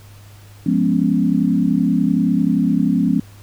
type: chord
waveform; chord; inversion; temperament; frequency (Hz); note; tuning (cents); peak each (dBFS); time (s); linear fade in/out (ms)
sine; C# dominant seventh; first; equal; 174.61 / 207.7 / 246.9 / 277.2; E#3 / G#3 / B3 / C#4; 0 / 0 / 0 / 0; -19; 0.66-3.2; 5
effects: added 101 Hz sine -40 dBFS peak until 3.42 s + pink hiss -48 dBFS RMS until 3.42 s